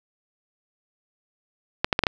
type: clicks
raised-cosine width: 0.3 ms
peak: -3 dBFS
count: 5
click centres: 1.845 / 1.928 / 1.991 / 2.037 / 2.068 s
effects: none